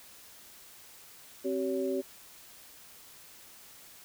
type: tone cluster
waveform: sine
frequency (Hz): 265.4 / 381.7 / 563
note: C4 / G4 / C#5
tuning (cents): +25 / -46 / +27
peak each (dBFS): -34 / -31 / -35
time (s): 1.44-2.02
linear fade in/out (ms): 20
effects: white hiss -53 dBFS RMS until 4.04 s